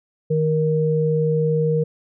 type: tone pair together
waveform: sine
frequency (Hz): 156.22 / 469.2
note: D#3 / A#4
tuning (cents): +7 / +11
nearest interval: octave + perfect fifth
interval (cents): 1904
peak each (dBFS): -19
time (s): 0.3-1.84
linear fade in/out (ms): 10
effects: none